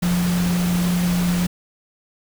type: tone in noise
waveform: sine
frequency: 176.6 Hz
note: F3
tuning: 20 cents sharp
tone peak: -17 dBFS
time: 0.02-1.47 s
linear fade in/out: 10 ms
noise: pink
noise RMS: -28 dBFS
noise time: 0.02-1.47 s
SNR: +8 dB
effects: none